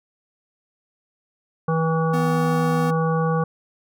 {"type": "harmonic tone", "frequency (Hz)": 162, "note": "E3", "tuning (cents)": -30, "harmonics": [1, 3, 5, 7, 9], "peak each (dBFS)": [-20, -24, -29, -27, -34], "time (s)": [1.68, 3.44], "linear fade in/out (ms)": 5}
{"type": "tone", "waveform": "square", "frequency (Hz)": 249.6, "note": "B3", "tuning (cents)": 19, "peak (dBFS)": -26, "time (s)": [2.13, 2.91], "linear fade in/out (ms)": 10}
{"effects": []}